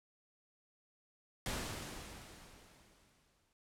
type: noise with exponential decay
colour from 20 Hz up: pink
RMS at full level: -38 dBFS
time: 1.46-3.53 s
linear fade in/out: 1 ms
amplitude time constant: 450 ms
effects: low-pass 11000 Hz 12 dB/octave